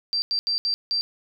sine tone bursts at uneven times, 4699 Hz, D8, in tune, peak -21 dBFS, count 5, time 0.13-0.22 / 0.31-0.39 / 0.47-0.58 / 0.65-0.74 / 0.91-1.01 s, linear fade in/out 0 ms, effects none

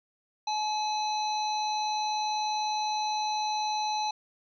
harmonic tone with a mistuned harmonic, 852 Hz, G#5, 44 cents sharp, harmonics 1 / 3 / 5 / 7, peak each -28 / -42 / -35 / -41 dBFS, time 0.47-4.11 s, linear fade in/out 5 ms, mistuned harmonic 5, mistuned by -96 cents, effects none

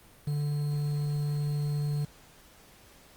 triangle tone with quantisation, 146.6 Hz, D3, 3 cents flat, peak -25 dBFS, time 0.27-2.05 s, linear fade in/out 5 ms, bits 8, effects pink hiss -56 dBFS RMS until 3.16 s + Opus 32 kbps

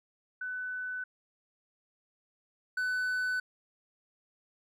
sine / triangle tone pair in turn, 1500 / 1500 Hz, F#6 / F#6, +23 / +23 cents, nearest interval unison, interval 0 cents, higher neither, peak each -34 / -27 dBFS, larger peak second, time 0.41-1.04 / 2.77-3.4 s, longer neither, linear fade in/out 5 ms, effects none

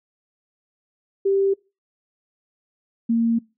sine tone pair in turn, 392 / 230.4 Hz, G4 / A#3, 0 / -20 cents, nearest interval major sixth, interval 920 cents, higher first, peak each -16 dBFS, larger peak neither, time 1.25-1.54 / 3.09-3.39 s, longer second, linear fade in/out 10 ms, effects noise-tail reverb RT60 0.3 s tail -25 dB re dry

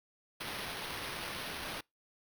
white noise with sample-and-hold, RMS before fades -41 dBFS, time 0.4-1.81 s, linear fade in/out 10 ms, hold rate 7350 Hz, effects noise-tail reverb RT60 0.2 s tail -26 dB re dry

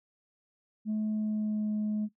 sine tone with pitch glide, 214.9 to 212.1 Hz, A3 to G#3, -41 to +37 cents, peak -26 dBFS, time 0.85-2.09 s, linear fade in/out 50 ms, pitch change -22 cents, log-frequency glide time 1.1-1.71 s, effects noise-tail reverb RT60 0.1 s tail -17 dB re dry + tanh soft clip ceiling -26 dBFS

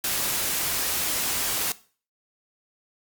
white noise, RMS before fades -26 dBFS, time 0.04-1.72 s, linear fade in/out 2 ms, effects noise-tail reverb RT60 0.4 s tail -18 dB re dry + Opus 48 kbps

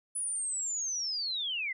sine linear sweep, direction down, 9980 to 1975.5 Hz, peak -31 dBFS, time 0.15-1.73 s, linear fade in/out 10 ms, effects none

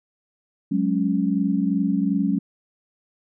sine chord, F# suspended second, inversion none, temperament equal, 185 / 207.7 / 277.2 Hz, F#3 / G#3 / C#4, 0 / 0 / 0 cents, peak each -23 dBFS, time 0.71-2.39 s, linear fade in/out 10 ms, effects none

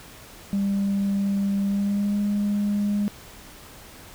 sine tone with pitch glide, 198.6 to 204.9 Hz, G3 to G#3, +23 to -23 cents, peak -19 dBFS, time 0.53-3.08 s, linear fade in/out 0 ms, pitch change +54 cents, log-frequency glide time 1.65-2.19 s, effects tanh soft clip ceiling -18 dBFS + pink hiss -45 dBFS RMS until 4.14 s

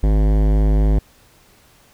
sine tone with hard clipping, 52 Hz, G#1, 3 cents sharp, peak -14 dBFS, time 0.03-0.99 s, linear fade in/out 5 ms, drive 18 dB, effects pink hiss -52 dBFS RMS until 1.93 s

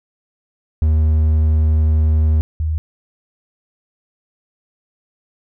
triangle / sine tone pair in turn, 77.8 / 78.43 Hz, D#2 / D#2, 0 / +14 cents, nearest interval unison, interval 14 cents, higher second, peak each -9 / -16 dBFS, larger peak first, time 0.82-2.41 / 2.6-2.78 s, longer first, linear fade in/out 0 ms, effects none

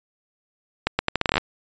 accelerating click train, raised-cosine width 0.3 ms, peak -3 dBFS, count 12, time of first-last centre 0.87-1.38 s, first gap 120 ms, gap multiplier 0.78, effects resampled to 16000 Hz

